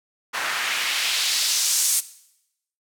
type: noise with band-pass filter sweep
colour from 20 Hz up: white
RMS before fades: -23 dBFS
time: 0.33-2.01 s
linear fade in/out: 20 ms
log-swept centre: 1300 to 8700 Hz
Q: 1.3
effects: noise-tail reverb RT60 0.8 s tail -17 dB re dry